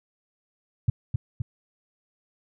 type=tone with echo; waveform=sine; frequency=115.6 Hz; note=A#2; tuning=14 cents flat; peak=-15 dBFS; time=0.88-0.9 s; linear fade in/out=5 ms; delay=260 ms; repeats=2; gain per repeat=-4 dB; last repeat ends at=1.42 s; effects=none